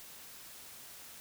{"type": "silence", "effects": ["white hiss -51 dBFS RMS until 1.2 s"]}